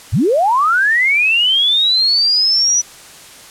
sine linear sweep, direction up, 68.8 to 5930 Hz, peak -10 dBFS, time 0.12-2.82 s, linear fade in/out 20 ms, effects white hiss -38 dBFS RMS until 3.5 s + low-pass 10000 Hz 12 dB/octave

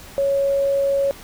sine tone, 554.4 Hz, C#5, in tune, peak -16 dBFS, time 0.18-1.11 s, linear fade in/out 0 ms, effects pink hiss -41 dBFS RMS until 1.23 s

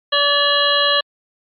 harmonic tone with a mistuned harmonic, 575 Hz, D5, 37 cents flat, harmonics 1 / 2 / 3 / 5 / 6 / 7, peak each -20 / -20 / -20 / -20 / -20 / -20 dBFS, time 0.12-1.01 s, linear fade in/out 10 ms, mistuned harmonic 6, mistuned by -85 cents, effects MP3 48 kbps

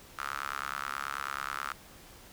sawtooth tone with high-pass filter, 69.3 Hz, C#2, in tune, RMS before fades -37 dBFS, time 0.18-1.73 s, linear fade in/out 10 ms, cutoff 1300 Hz, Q 5.8, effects pink hiss -53 dBFS RMS until 2.32 s

